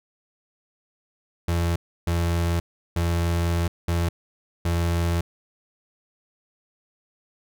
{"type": "tone bursts at uneven times", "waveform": "35% pulse", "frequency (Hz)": 85.1, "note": "F2", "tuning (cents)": -44, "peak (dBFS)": -19, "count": 5, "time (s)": [[1.48, 1.76], [2.07, 2.6], [2.96, 3.68], [3.88, 4.09], [4.65, 5.21]], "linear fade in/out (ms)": 5, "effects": []}